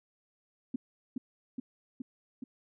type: tone with echo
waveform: sine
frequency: 254 Hz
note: B3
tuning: 49 cents sharp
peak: -29 dBFS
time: 0.74-0.76 s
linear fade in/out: 5 ms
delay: 420 ms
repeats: 4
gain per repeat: -2 dB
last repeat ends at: 2.44 s
effects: none